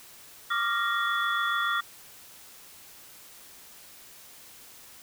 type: tone cluster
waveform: sine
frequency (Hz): 1148 / 1195 / 1393 / 1868 / 3431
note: D6 / D6 / F6 / A#6 / A7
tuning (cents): -40 / +30 / -5 / +3 / -44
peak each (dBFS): -35 / -31 / -28 / -32 / -34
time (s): 0.5-1.81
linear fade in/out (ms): 10
effects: white hiss -50 dBFS RMS until 5.02 s